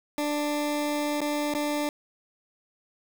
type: tone with dropouts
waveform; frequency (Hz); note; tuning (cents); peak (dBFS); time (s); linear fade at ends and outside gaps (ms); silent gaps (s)
20% pulse; 295.1; D4; +8; -21; 0.18-1.89; 1; 1.206-1.215 / 1.539-1.549
effects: 8-bit